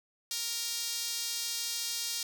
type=tone with high-pass filter; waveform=sawtooth; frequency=466.2 Hz; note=A#4; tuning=in tune; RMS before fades=-35 dBFS; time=0.31-2.23 s; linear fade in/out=2 ms; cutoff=4600 Hz; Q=1.5; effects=10-bit